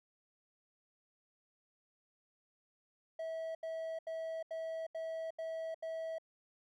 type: tone bursts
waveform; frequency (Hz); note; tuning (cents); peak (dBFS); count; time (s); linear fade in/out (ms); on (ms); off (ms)
triangle; 649; E5; -27; -36; 7; 3.19-6.184; 5; 360; 79
effects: none